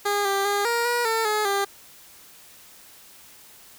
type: tone with pitch steps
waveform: 15% pulse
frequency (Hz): 407.9 / 394.7 / 405.9 / 470.2 / 480.2 / 449.5 / 424.8 / 398.3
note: G#4 / G4 / G#4 / A#4 / B4 / A4 / G#4 / G4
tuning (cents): -31 / +12 / -40 / +15 / -49 / +37 / +39 / +28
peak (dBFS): -15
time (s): 0.05-1.65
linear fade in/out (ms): 10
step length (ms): 200
effects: white hiss -49 dBFS RMS until 3.78 s